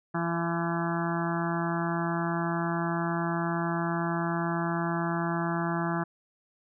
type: harmonic tone with a mistuned harmonic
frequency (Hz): 168.9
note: E3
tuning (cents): +42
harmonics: 1 / 2 / 4 / 5 / 6 / 7 / 8 / 9 / 10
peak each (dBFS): -30 / -33 / -36 / -37 / -38 / -38 / -39 / -40 / -40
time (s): 0.14-6.04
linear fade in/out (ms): 10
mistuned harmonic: 7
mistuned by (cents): -16
effects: none